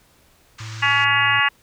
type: band-pass noise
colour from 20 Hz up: pink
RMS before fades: -39 dBFS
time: 0.58-1.05 s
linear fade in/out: 10 ms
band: 970 to 7200 Hz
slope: 48 dB/octave
type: tone with pitch glide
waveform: triangle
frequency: 110 to 112.7 Hz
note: A2 to A2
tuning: 0 to +42 cents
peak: -29 dBFS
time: 0.6-1.4 s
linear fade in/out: 5 ms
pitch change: +42 cents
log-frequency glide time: 0.72-1.29 s
type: harmonic tone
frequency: 282 Hz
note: C#4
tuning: 30 cents sharp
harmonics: 3 / 4 / 5 / 6 / 7 / 8 / 9 / 10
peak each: -26 / -22 / -26 / -21 / -20 / -31 / -25 / -23 dBFS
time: 0.82-1.49 s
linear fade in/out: 10 ms
effects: pink hiss -56 dBFS RMS until 1.62 s